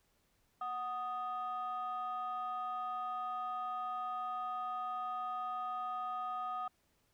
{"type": "tone pair together", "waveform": "sine", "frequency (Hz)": [739.1, 1243], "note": ["F#5", "D#6"], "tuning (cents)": [-2, -2], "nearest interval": "major sixth", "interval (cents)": 900, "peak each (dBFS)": [-39, -37], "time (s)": [0.61, 6.68], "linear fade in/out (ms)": 5, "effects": ["tanh soft clip ceiling -32 dBFS", "pink hiss -75 dBFS RMS until 7.13 s"]}